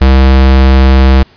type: tone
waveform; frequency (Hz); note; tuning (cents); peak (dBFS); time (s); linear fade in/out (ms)
square; 66.1; C2; +18; -3; 0.01-1.23; 5
effects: pink hiss -43 dBFS RMS until 1.36 s + resampled to 11025 Hz